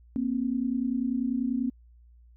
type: tone pair together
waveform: sine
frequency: 236.8 / 267 Hz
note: A#3 / C4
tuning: +27 / +35 cents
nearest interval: major second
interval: 208 cents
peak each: -28 dBFS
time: 0.16-1.7 s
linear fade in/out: 0 ms
effects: added 59 Hz sine -52 dBFS peak until 2.36 s